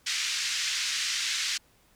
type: band-pass noise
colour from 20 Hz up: white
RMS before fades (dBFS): -30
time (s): 0.06-1.58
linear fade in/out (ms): 10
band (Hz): 1700 to 6300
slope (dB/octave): 24
effects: pink hiss -63 dBFS RMS until 1.95 s